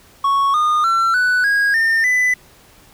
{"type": "tone with pitch steps", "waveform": "triangle", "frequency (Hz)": [1108.7, 1223.1, 1349.3, 1488.5, 1642.1, 1811.5, 1998.4], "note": ["C#6", "D#6", "E6", "F#6", "G#6", "A6", "B6"], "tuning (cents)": [0, -30, 40, 10, -20, 50, 20], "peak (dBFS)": -11, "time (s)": [0.24, 2.34], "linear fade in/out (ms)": 5, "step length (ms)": 300, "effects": ["pink hiss -48 dBFS RMS until 2.93 s"]}